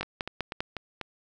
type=two click trains; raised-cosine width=0.3 ms; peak=-18 / -13 dBFS; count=5 / 4; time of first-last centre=0.03-1.013 / 0.01-0.605 s; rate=4.07 / 5.04 Hz; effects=none